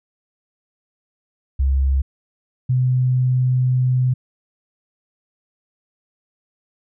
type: tone pair in turn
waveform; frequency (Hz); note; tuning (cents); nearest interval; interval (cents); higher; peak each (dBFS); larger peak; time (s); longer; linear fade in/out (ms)
sine; 67.4 / 127.23; C#2 / C3; -48 / -48; major seventh; 1100; second; -14; neither; 1.59-2.02 / 2.69-4.14; second; 10
effects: none